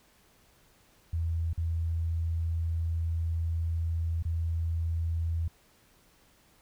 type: tone with dropouts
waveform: sine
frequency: 82.7 Hz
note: E2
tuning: 6 cents sharp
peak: -27 dBFS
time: 1.13-5.48 s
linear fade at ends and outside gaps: 5 ms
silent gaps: 1.532-1.576 / 4.226-4.251 s
effects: pink hiss -63 dBFS RMS until 6.61 s